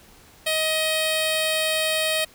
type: tone with notch filter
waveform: 10% pulse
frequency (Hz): 630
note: D#5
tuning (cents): +21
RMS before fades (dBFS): -23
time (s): 0.46-2.25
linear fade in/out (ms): 10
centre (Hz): 1400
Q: 1.3
effects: pink hiss -51 dBFS RMS until 2.34 s